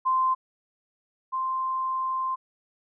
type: tone pair in turn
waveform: sine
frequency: 1040 / 1045.3 Hz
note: C6 / C6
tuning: -11 / -2 cents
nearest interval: unison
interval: 9 cents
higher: second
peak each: -20 / -25 dBFS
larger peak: first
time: 0.05-0.35 / 1.32-2.36 s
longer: second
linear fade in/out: 20 ms
effects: none